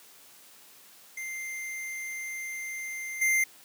square tone with level steps, 2093 Hz, C7, in tune, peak -35 / -23 dBFS, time 1.17-3.44 s, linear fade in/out 5 ms, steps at 3.21 s, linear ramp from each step 10 ms, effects white hiss -54 dBFS RMS until 3.64 s + high-pass 150 Hz 12 dB/octave

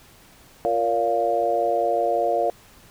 harmonic tone with a mistuned harmonic, 116.54 Hz, A#2, in tune, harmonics 3 / 4 / 5 / 6, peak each -30 / -25 / -24 / -22 dBFS, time 0.65-2.5 s, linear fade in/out 0 ms, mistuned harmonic 5, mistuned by -34 cents, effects pink hiss -51 dBFS RMS until 2.9 s

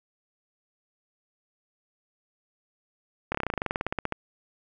slowing click train, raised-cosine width 0.5 ms, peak -12 dBFS, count 19, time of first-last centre 3.32-4.124 s, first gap 26 ms, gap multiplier 1.06, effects none

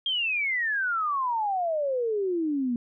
sine exponential sweep, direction down, 3249 to 233.1 Hz, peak -24 dBFS, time 0.06-2.76 s, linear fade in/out 2 ms, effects none

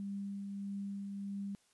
sine tone with tremolo, 199.1 Hz, G3, 27 cents sharp, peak -37 dBFS, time 0-1.55 s, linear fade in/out 0 ms, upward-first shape triangle, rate 1.6 Hz, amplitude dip 30%, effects white hiss -71 dBFS RMS until 1.73 s + resampled to 24000 Hz

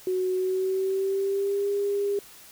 sine tone with pitch glide, 370 to 403.5 Hz, F#4 to G#4, 0 to -50 cents, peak -23 dBFS, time 0.07-2.19 s, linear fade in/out 2 ms, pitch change +150 cents, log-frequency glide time 0.34-1.69 s, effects white hiss -49 dBFS RMS until 2.51 s

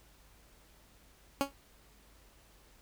15% pulse tone with exponential decay, 277.8 Hz, C#4, 4 cents sharp, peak -18 dBFS, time 1.41-1.53 s, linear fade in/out 0 ms, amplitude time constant 24 ms, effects added 50 Hz sine -63 dBFS peak until 2.81 s + pink hiss -63 dBFS RMS until 2.81 s

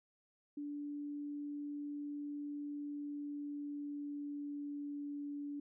sine tone with pitch glide, 290.7 to 288.2 Hz, D4 to D4, -18 to -33 cents, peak -40 dBFS, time 0.57-5.6 s, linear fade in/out 5 ms, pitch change -15 cents, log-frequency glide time 2.76-5.25 s, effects none

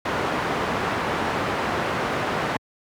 white low-pass noise, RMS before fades -25 dBFS, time 0.05-2.57 s, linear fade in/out 5 ms, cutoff 1300 Hz, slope 12 dB/octave, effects high-pass 80 Hz 12 dB/octave

